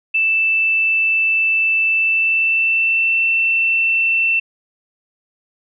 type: tone with pitch glide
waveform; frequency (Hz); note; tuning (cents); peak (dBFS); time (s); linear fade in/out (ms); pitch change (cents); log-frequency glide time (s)
sine; 2648 to 2682; E7 to E7; +7 to +29; -13; 0.14-4.4; 10; +22; 1.9-3.21
effects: none